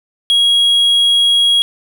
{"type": "tone", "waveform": "triangle", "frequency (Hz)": 3300, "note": "G#7", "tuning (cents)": -12, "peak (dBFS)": -7, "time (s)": [0.3, 1.62], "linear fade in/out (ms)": 0, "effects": []}